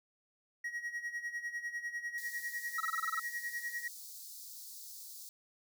triangle tone with tremolo, 1900 Hz, A#6, 33 cents sharp, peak -33 dBFS, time 0.64-3.88 s, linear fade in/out 5 ms, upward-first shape sine, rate 10 Hz, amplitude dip 75%
white high-pass noise, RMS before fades -49 dBFS, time 2.18-5.29 s, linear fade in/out 0 ms, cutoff 4100 Hz, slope 48 dB/octave
triangle tone bursts, 1306 Hz, E6, 17 cents flat, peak -30 dBFS, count 9, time 2.78-3.197 s, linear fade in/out 5 ms, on 25 ms, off 24 ms
effects none

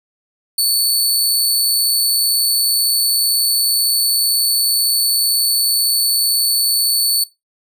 20% pulse tone, 4469 Hz, C#8, 13 cents sharp, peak -7 dBFS, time 0.58-7.24 s, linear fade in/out 5 ms, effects noise-tail reverb RT60 0.2 s tail -19 dB re dry

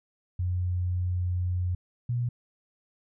sine tone pair in turn, 89.8 / 120.86 Hz, F2 / B2, +49 / -37 cents, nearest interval perfect fourth, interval 514 cents, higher second, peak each -25 dBFS, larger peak neither, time 0.39-1.75 / 2.09-2.29 s, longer first, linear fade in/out 5 ms, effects none

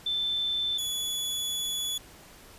sine / sawtooth tone pair in turn, 3535 / 3417 Hz, A7 / G#7, +7 / +49 cents, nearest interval minor second, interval 58 cents, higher first, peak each -26 dBFS, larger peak neither, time 0.06-0.78 / 0.78-1.98 s, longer second, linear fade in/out 5 ms, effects pink hiss -51 dBFS RMS until 2.58 s + resampled to 32000 Hz

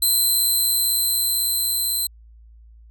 5% pulse tone with level ramp, 4079 Hz, C8, 45 cents flat, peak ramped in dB -9 to -14 dBFS, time 0.02-2.07 s, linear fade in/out 5 ms, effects added 56 Hz sine -44 dBFS peak until 2.9 s

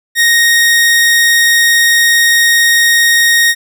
sawtooth tone, 1864.7 Hz, A#6, in tune, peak -3 dBFS, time 0.15-3.55 s, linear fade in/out 50 ms, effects none

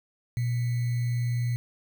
sine tone with sample-and-hold, 120.5 Hz, B2, 42 cents flat, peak -24 dBFS, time 0.37-1.56 s, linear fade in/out 0 ms, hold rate 2100 Hz, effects none

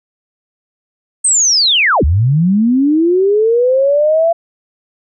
sine linear two-way sweep, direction down then up, 8510 to 65.9 to 680 Hz, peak -8 dBFS, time 1.24-4.33 s, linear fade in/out 10 ms, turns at 2.04 s, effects none

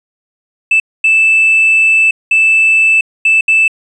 triangle tone bursts at uneven times, 2637 Hz, E7, in tune, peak -3 dBFS, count 5, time 0.71-0.8 / 1.04-2.11 / 2.31-3.01 / 3.25-3.41 / 3.48-3.68 s, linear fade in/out 5 ms, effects tanh soft clip ceiling -2 dBFS + resampled to 22050 Hz

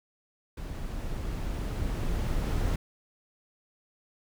brown noise with level ramp, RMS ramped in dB -36 to -27 dBFS, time 0.57-2.76 s, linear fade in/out 5 ms, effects none

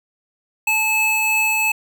square tone pair together, 867.6 / 2600 Hz, A5 / E7, -25 / -24 cents, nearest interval octave + perfect fifth, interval 1901 cents, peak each -25 / -17 dBFS, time 0.67-1.72 s, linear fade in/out 5 ms, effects none

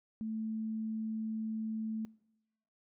sine tone, 220 Hz, A3, in tune, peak -35 dBFS, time 0.21-2.05 s, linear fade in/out 0 ms, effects noise-tail reverb RT60 0.9 s tail -24 dB re dry

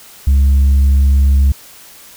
sine tone, 68.7 Hz, C#2, 15 cents flat, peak -4 dBFS, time 0.27-1.52 s, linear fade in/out 5 ms, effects tanh soft clip ceiling -6 dBFS + white hiss -39 dBFS RMS until 2.16 s

